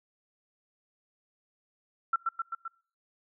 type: tone with echo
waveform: sine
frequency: 1350 Hz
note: E6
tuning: 41 cents sharp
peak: -22 dBFS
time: 2.13-2.16 s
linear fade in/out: 5 ms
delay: 130 ms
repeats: 4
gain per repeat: -3 dB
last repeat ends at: 2.68 s
effects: noise-tail reverb RT60 0.5 s tail -25 dB re dry